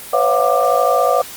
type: tone cluster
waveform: sine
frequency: 503 / 554 / 674 / 728 / 1186 Hz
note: B4 / C#5 / E5 / F#5 / D6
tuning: +32 / -1 / +38 / -28 / +17 cents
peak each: -18 dBFS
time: 0.13-1.22 s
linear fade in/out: 5 ms
effects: white hiss -33 dBFS RMS until 1.36 s + Opus 24 kbps